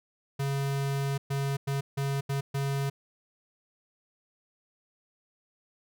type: tone bursts at uneven times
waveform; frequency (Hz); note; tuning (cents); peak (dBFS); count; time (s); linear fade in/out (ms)
square; 138.59; C#3; 0; -28; 6; 0.39-1.18 / 1.3-1.57 / 1.67-1.81 / 1.97-2.21 / 2.29-2.41 / 2.54-2.9; 10
effects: none